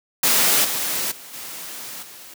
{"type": "noise with level steps", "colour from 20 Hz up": "white", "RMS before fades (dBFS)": [-17, -24, -40, -34, -41], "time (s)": [0.23, 2.34], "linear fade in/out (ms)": 5, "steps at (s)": [0.64, 1.11, 1.33, 2.02], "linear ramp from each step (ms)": 10, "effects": ["high-pass 150 Hz 12 dB/octave"]}